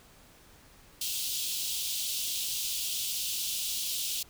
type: high-pass noise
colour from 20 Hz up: pink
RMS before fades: -33 dBFS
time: 1.01-4.23 s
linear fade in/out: 5 ms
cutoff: 2900 Hz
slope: 48 dB/octave
effects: pink hiss -57 dBFS RMS until 4.29 s